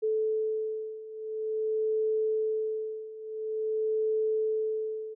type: beating tone pair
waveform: sine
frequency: 435.7 / 436.18 Hz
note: A4 / A4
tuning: -17 / -15 cents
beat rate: 0.48 Hz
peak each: -32 / -29 dBFS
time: 0.02-5.15 s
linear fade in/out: 20 ms
effects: none